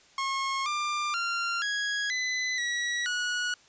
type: tone with pitch steps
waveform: sawtooth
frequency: 1084 / 1192 / 1384 / 1659 / 2010 / 1925 / 1461 Hz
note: C#6 / D6 / F6 / G#6 / B6 / B6 / F#6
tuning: -39 / +25 / -16 / -2 / +30 / -45 / -22 cents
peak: -24 dBFS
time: 0.18-3.54 s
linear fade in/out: 2 ms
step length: 480 ms
effects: white hiss -58 dBFS RMS until 3.68 s + resampled to 16000 Hz